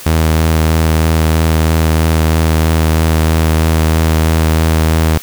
sawtooth tone with vibrato, 79.9 Hz, D#2, 47 cents sharp, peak -5 dBFS, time 0.06-5.18 s, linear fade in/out 5 ms, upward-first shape sine, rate 3.1 Hz, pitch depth 15 cents each way, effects white hiss -31 dBFS RMS until 5.22 s

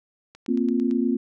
click train, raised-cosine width 0.2 ms, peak -28 dBFS, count 6, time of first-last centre 0.35-0.911 s, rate 8.91 Hz
sine chord, Bb suspended second, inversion none, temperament just, 233.1 / 262.2 / 349.6 Hz, Bb3 / C4 / F4, 0 / +4 / +2 cents, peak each -23 / -23 / -27 dBFS, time 0.48-1.17 s, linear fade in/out 10 ms
effects none

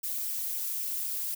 violet noise with flanger, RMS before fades -33 dBFS, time 0.03-1.35 s, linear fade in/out 10 ms, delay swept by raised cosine 0.36 to 2.96 ms, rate 3.8 Hz, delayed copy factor +0.5, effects none

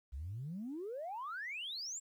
sine exponential sweep, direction up, 61.2 to 7690 Hz, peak -39 dBFS, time 0.12-2 s, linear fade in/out 20 ms, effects tanh soft clip ceiling -36 dBFS + 12-bit

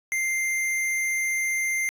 square tone, 2095 Hz, C7, 2 cents sharp, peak -24 dBFS, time 0.12-1.89 s, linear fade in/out 0 ms, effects resampled to 32000 Hz

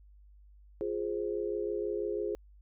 sine chord, F minor, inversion none, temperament equal, 349.2 / 415.3 / 523.3 Hz, F4 / Ab4 / C5, 0 / 0 / 0 cents, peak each -36 / -33 / -39 dBFS, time 0.81-2.35 s, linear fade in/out 0 ms, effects added 50 Hz sine -54 dBFS peak until 2.61 s

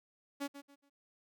sawtooth tone with echo, 281.9 Hz, C#4, 29 cents sharp, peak -32 dBFS, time 0.4-0.48 s, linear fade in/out 20 ms, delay 140 ms, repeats 3, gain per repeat -11 dB, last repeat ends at 0.9 s, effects none

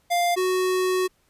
square tone pair in turn, 698.5 / 370 Hz, F5 / F#4, 0 / 0 cents, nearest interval major seventh, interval 1100 cents, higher first, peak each -20 / -21 dBFS, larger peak first, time 0.1-0.36 / 0.36-1.08 s, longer second, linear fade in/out 20 ms, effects pink hiss -65 dBFS RMS until 1.29 s + resampled to 32000 Hz

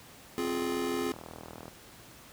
square chord, F minor, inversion second, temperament just, 261.9 / 349.2 / 419.1 Hz, C4 / F4 / Ab4, +2 / 0 / +16 cents, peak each -35 dBFS, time 0.38-1.12 s, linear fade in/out 0 ms
click train, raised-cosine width 1 ms, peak -29 dBFS, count 53, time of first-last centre 0.4-1.681 s, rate 40.6 Hz
effects pink hiss -52 dBFS RMS until 2.32 s + high-pass 60 Hz 12 dB/octave

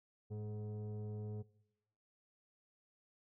sine tone with frequency modulation, 106.9 Hz, A2, 49 cents flat, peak -39 dBFS, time 0.3-1.43 s, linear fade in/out 20 ms, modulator 316 Hz, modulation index 0.72, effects noise-tail reverb RT60 0.9 s tail -22 dB re dry + tanh soft clip ceiling -38 dBFS

